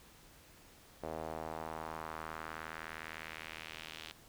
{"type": "tone with band-pass filter sweep", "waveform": "sawtooth", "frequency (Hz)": 79.7, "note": "D#2", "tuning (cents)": 42, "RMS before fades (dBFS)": -45, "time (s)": [1.03, 4.12], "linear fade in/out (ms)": 5, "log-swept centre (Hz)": [600, 3400], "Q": 1.8, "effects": ["pink hiss -60 dBFS RMS until 4.28 s"]}